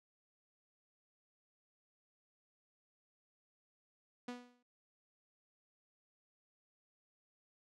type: tone with exponential decay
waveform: sawtooth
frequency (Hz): 245.3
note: B3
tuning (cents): -12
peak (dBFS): -36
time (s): 4.28-4.63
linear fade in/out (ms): 5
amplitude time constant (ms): 75
effects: low-pass 6000 Hz 12 dB/octave